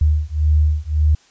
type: beating tone pair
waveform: sine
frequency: 75.2 / 77 Hz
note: D2 / D#2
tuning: +42 / -17 cents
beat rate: 1.8 Hz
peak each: -16 dBFS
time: 0.01-1.15 s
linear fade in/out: 5 ms
effects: white hiss -53 dBFS RMS until 1.3 s + resampled to 16000 Hz